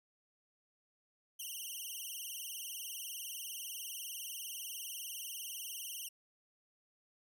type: tone with vibrato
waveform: 5% pulse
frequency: 2960 Hz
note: F#7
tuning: in tune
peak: -34 dBFS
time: 1.39-6.09 s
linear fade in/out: 10 ms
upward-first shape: triangle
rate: 20 Hz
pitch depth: 160 cents each way
effects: none